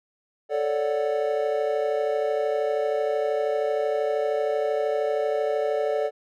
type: chord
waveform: triangle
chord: D major seventh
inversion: second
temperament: equal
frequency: 440 / 554.4 / 587.3 / 740 Hz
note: A4 / C#5 / D5 / F#5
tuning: 0 / 0 / 0 / 0 cents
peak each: -24 / -29 / -24 / -30 dBFS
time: 0.49-6.11 s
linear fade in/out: 50 ms
effects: none